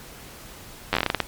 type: slowing click train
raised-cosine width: 0.3 ms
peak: -4 dBFS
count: 11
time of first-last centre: 0.93-1.203 s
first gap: 10 ms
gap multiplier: 1.21
effects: pink hiss -43 dBFS RMS until 1.27 s + MP3 96 kbps